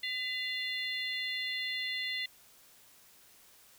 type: harmonic tone with a mistuned harmonic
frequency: 698.5 Hz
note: F5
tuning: in tune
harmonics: 3 / 4 / 5 / 6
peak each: -36 / -41 / -39 / -41 dBFS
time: 0.03-2.26 s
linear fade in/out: 5 ms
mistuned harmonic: 3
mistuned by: -63 cents
effects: white hiss -60 dBFS RMS until 3.78 s